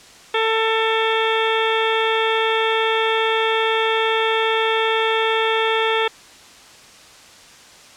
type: harmonic tone with a mistuned harmonic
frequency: 445.6 Hz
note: A4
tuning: 22 cents sharp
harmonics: 1 / 2 / 3 / 4 / 5 / 6 / 7 / 8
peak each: -20 / -23 / -25 / -26 / -27 / -28 / -28 / -29 dBFS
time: 0.34-6.08 s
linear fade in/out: 5 ms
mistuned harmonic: 7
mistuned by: +73 cents
effects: white hiss -44 dBFS RMS until 7.96 s + low-pass 7000 Hz 12 dB/octave